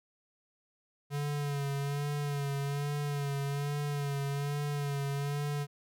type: tone with vibrato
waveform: square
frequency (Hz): 142.8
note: D3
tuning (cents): -48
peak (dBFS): -32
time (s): 1.1-5.67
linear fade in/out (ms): 50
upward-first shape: sine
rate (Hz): 1.2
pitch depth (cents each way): 37
effects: none